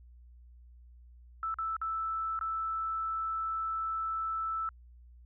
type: tone with dropouts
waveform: sine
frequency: 1318.5 Hz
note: E6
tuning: in tune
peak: -31 dBFS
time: 1.43-4.69 s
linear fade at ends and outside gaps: 1 ms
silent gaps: 1.542-1.586 / 1.766-1.815 / 2.391-2.411 s
effects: added 60 Hz sine -52 dBFS peak until 5.25 s